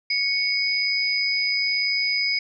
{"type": "tone pair together", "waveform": "sine", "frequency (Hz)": [2218, 4979], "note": ["C#7", "D#8"], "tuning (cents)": [0, 0], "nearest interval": "octave + major second", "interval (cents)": 1400, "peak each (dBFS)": -23, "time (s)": [0.1, 2.39], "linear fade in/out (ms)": 5, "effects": []}